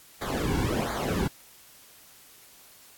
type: noise with flanger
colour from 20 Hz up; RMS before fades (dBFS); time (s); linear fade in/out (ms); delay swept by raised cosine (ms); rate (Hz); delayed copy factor
brown; -28; 0.21-1.28; 10; 0.36 to 1.66; 1.4; -0.95
effects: white hiss -53 dBFS RMS until 2.97 s + AAC 64 kbps